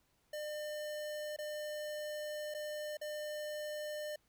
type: tone with dropouts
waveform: square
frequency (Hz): 602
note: D5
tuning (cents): +43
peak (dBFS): -40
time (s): 0.33-4.16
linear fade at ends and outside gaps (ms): 5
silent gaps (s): 1.364-1.386 / 2.541-2.546 / 2.971-3.013
effects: pink hiss -75 dBFS RMS until 4.28 s